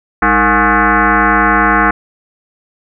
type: tone with frequency modulation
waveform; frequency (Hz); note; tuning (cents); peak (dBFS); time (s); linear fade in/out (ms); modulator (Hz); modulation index
sine; 203; G#3; -39; -7; 0.22-1.91; 5; 258; 6.4
effects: none